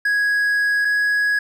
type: tone pair in turn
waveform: triangle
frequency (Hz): 1661.2 / 1668.1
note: G#6 / G#6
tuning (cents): 0 / +7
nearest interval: unison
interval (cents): 7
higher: second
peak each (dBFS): -14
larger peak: neither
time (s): 0.05-0.85 / 0.85-1.39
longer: first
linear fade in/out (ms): 5
effects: none